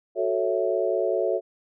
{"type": "chord", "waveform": "sine", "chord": "F# minor seventh", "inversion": "none", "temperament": "equal", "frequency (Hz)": [370, 440, 554.4, 659.3], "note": ["F#4", "A4", "C#5", "E5"], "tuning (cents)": [0, 0, 0, 0], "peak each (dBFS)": -27, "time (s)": [0.15, 1.41], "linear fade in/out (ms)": 50, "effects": []}